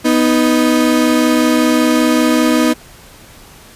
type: tone pair together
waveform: 35% pulse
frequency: 246.9 / 312.1 Hz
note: B3 / D#4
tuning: 0 / +5 cents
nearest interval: major third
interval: 405 cents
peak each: -11 dBFS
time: 0.04-2.74 s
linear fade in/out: 20 ms
effects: pink hiss -40 dBFS RMS until 3.75 s + resampled to 32000 Hz